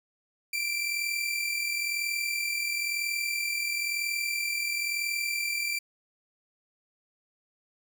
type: tone pair together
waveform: sawtooth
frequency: 2345 / 2386 Hz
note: D7 / D7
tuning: -3 / +27 cents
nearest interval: unison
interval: 30 cents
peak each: -26 / -31 dBFS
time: 0.53-5.79 s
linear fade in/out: 5 ms
effects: none

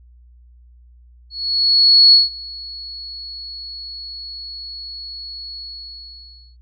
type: tone with ADSR envelope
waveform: sine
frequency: 4368 Hz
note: C#8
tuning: 26 cents flat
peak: -5 dBFS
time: 1.3-6.57 s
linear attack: 830 ms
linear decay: 160 ms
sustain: -24 dB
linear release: 990 ms
effects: added 60 Hz sine -44 dBFS peak until 6.61 s + AAC 64 kbps

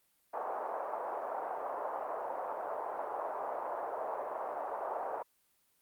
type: band-pass noise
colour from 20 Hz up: pink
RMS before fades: -38 dBFS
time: 0.33-5.23 s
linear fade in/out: 10 ms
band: 570 to 1000 Hz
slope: 24 dB/octave
effects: white hiss -73 dBFS RMS until 5.81 s + Opus 32 kbps

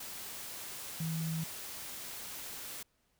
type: tone in noise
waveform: sine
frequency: 161.8 Hz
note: E3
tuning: 32 cents flat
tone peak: -33 dBFS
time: 1-1.44 s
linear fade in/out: 5 ms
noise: white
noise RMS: -44 dBFS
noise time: 0-2.83 s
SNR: +8 dB
effects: pink hiss -75 dBFS RMS until 3.19 s

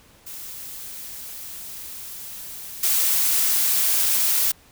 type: noise with level steps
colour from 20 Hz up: blue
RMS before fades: -36 / -20 dBFS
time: 0.26-4.52 s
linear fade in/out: 10 ms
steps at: 2.83 s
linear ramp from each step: 5 ms
effects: pink hiss -53 dBFS RMS until 4.71 s

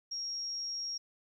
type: tone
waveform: sine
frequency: 5588 Hz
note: F8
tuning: in tune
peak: -35 dBFS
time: 0.11-0.98 s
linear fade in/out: 10 ms
effects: 12-bit

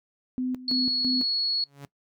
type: tone with tremolo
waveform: sine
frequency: 254.1 Hz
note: B3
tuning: 49 cents sharp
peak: -25 dBFS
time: 0.38-1.23 s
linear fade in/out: 0 ms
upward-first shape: square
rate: 3 Hz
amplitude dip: 80%
type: tone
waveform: sine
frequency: 4357 Hz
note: C#8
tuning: 31 cents flat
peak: -23 dBFS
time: 0.68-1.64 s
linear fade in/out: 2 ms
type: tone with exponential growth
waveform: sawtooth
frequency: 140.8 Hz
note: C#3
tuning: 27 cents sharp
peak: -33 dBFS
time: 1.61-1.85 s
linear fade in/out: 0 ms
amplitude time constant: 52 ms
effects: noise-tail reverb RT60 0.1 s tail -20 dB re dry

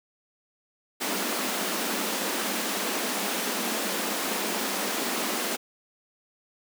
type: high-pass noise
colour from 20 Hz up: pink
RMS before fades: -29 dBFS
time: 1-5.57 s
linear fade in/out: 20 ms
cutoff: 190 Hz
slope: 96 dB/octave
effects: none

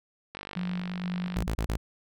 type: click train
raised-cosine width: 0.3 ms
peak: -22 dBFS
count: 51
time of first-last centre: 0.35-1.362 s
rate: 49.4 Hz
type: tone with tremolo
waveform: sine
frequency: 179.7 Hz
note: F3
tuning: 50 cents sharp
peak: -29 dBFS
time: 0.56-1.47 s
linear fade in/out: 10 ms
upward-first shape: square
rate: 2.1 Hz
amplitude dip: 30%
type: tone bursts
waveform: sawtooth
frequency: 55 Hz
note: A1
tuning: in tune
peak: -23 dBFS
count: 4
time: 1.36-1.77 s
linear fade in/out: 5 ms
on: 80 ms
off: 30 ms
effects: none

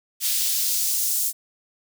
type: noise with high-pass filter sweep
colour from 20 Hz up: white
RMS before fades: -23 dBFS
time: 0.2-1.33 s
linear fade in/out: 50 ms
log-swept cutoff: 3400 to 7200 Hz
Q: 0.99
effects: none

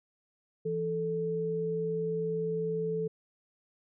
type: tone pair together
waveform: sine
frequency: 167.19 / 438.8 Hz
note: E3 / A4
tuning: +25 / -5 cents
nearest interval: octave + perfect fourth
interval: 1670 cents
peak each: -35 / -30 dBFS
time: 0.65-3.08 s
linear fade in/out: 10 ms
effects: none

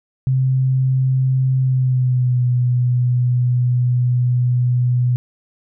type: tone with pitch glide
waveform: sine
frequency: 130.81 to 123.68 Hz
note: C3 to B2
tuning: 0 to +3 cents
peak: -13 dBFS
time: 0.27-5.16 s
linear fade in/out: 0 ms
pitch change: -97 cents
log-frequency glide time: 1.59-2.44 s
effects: none

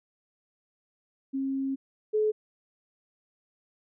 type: tone pair in turn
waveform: sine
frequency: 270 / 428.6 Hz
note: C#4 / A4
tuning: -45 / -45 cents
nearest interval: minor sixth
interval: 800 cents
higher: second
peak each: -27 / -22 dBFS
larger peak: second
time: 1.33-1.76 / 2.13-2.32 s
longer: first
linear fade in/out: 20 ms
effects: none

